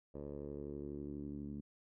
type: tone with low-pass filter sweep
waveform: 10% pulse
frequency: 72.1 Hz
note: D2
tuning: 31 cents flat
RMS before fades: -45 dBFS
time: 0.14-1.61 s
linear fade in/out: 10 ms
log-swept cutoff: 570 to 240 Hz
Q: 2.8
effects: none